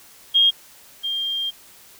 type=tone pair in turn; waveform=sine; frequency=3242 / 3199 Hz; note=G#7 / G7; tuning=-42 / +34 cents; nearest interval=unison; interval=24 cents; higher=first; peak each=-12 / -22 dBFS; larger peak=first; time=0.34-0.51 / 1.03-1.51 s; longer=second; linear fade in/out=20 ms; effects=white hiss -48 dBFS RMS until 1.99 s